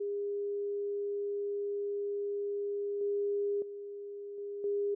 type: tone with level steps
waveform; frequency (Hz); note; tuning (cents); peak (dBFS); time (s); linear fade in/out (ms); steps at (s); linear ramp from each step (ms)
sine; 405.9; G#4; -40; -32 / -29 / -40 / -37 / -29; 0-4.95; 10; 3.01 / 3.62 / 4.38 / 4.64; 2
effects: none